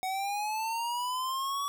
square linear sweep, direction up, 743 to 1139 Hz, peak -31 dBFS, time 0.03-1.68 s, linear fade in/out 0 ms, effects none

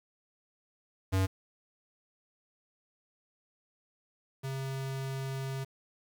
square tone pair in turn, 95 / 134.35 Hz, F#2 / C3, +46 / +46 cents, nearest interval tritone, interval 600 cents, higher second, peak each -26 / -34 dBFS, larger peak first, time 1.12-1.27 / 4.43-5.65 s, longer second, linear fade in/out 20 ms, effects 9-bit

